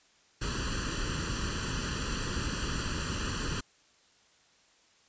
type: noise with comb filter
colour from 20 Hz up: pink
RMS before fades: -33 dBFS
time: 0.41-3.61 s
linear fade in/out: 10 ms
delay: 0.68 ms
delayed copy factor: +0.85
effects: white hiss -64 dBFS RMS until 5.08 s + resampled to 16000 Hz